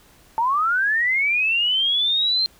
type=linear sweep; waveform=sine; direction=up; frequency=880 to 4186 Hz; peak=-17 dBFS; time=0.38-2.46 s; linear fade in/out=0 ms; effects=pink hiss -53 dBFS RMS until 2.59 s